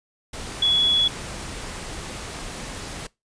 sine tone in noise, 3383 Hz, G#7, 31 cents sharp, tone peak -16 dBFS, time 0.62-1.08 s, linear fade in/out 5 ms, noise pink, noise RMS -34 dBFS, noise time 0.33-3.07 s, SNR +15 dB, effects noise-tail reverb RT60 0.2 s tail -21 dB re dry + resampled to 22050 Hz

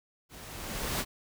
pink noise with level ramp, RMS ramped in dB -49 to -29 dBFS, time 0.29-1.05 s, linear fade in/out 50 ms, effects none

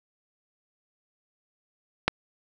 click, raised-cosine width 0.3 ms, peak -4 dBFS, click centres 2.08 s, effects none

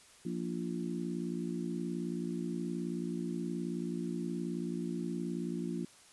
harmonic tone with a mistuned harmonic, 58.8 Hz, A#1, 16 cents sharp, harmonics 3 / 4 / 5 / 6, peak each -38 / -39 / -42 / -41 dBFS, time 0.25-5.85 s, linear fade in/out 5 ms, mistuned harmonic 6, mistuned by -32 cents, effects white hiss -59 dBFS RMS until 6.12 s + resampled to 24000 Hz

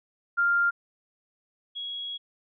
sine tone pair in turn, 1396.9 / 3322 Hz, F6 / G#7, 0 / 0 cents, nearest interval octave + minor third, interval 1500 cents, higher second, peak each -20 / -32 dBFS, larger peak first, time 0.37-0.71 / 1.75-2.18 s, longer second, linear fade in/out 20 ms, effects none

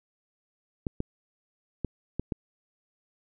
clicks, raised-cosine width 3 ms, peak -16 dBFS, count 5, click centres 0.868 / 1.004 / 1.847 / 2.196 / 2.322 s, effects none

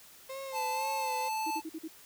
35% pulse tone with vibrato, 524 Hz, C5, 2 cents sharp, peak -37 dBFS, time 0.29-1.29 s, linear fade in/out 10 ms, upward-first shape sine, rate 2 Hz, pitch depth 62 cents each way
square tone, 876 Hz, A5, 8 cents flat, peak -32 dBFS, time 0.52-1.62 s, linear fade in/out 50 ms
sine tone bursts, 320 Hz, D#4, 49 cents sharp, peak -36 dBFS, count 5, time 1.46-1.881 s, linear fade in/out 10 ms, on 49 ms, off 44 ms
effects white hiss -55 dBFS RMS until 2.05 s

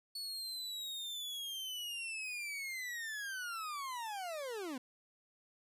40% pulse linear sweep, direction down, 4435 to 240.3 Hz, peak -39 dBFS, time 0.15-4.78 s, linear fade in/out 5 ms, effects resampled to 32000 Hz

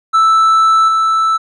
triangle tone with level steps, 1318.5 Hz, E6, in tune, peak -5 / -8 dBFS, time 0.13-1.38 s, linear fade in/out 20 ms, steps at 0.88 s, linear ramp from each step 5 ms, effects resampled to 22050 Hz

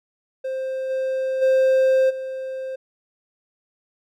triangle tone with level steps, 525 Hz, C5, 6 cents sharp, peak -22 / -19 / -12 / -25 dBFS, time 0.44-2.76 s, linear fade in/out 10 ms, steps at 0.89 / 1.41 / 2.09 s, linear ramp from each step 20 ms, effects none

